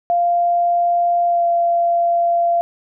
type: tone with pitch glide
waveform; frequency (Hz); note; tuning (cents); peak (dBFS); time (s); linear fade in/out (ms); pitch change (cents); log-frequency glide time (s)
sine; 695 to 687.4; F5 to F5; -9 to -28; -13; 0.1-2.61; 0; -19; 1.26-1.45
effects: none